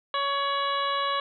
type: harmonic tone with a mistuned harmonic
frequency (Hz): 560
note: C#5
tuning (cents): +18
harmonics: 1 / 2 / 3 / 4 / 5 / 6 / 7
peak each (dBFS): -33 / -26 / -35 / -40 / -37 / -36 / -36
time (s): 0.14-1.2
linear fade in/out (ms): 2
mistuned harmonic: 5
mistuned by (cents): +58
effects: none